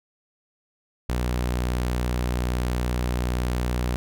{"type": "tone", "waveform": "sawtooth", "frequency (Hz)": 61.2, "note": "B1", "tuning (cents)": -15, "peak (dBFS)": -19, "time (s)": [1.09, 3.96], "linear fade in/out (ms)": 0, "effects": []}